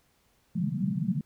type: band-pass noise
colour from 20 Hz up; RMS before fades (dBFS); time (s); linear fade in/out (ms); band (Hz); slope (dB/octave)
white; -29; 0.55-1.21; 2; 130 to 220; 96
effects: pink hiss -68 dBFS RMS until 1.25 s